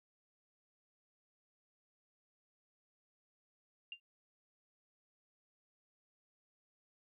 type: tone with exponential decay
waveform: sine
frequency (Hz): 2790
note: F7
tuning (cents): -2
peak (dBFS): -39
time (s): 3.92-4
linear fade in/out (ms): 2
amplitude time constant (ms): 17
effects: none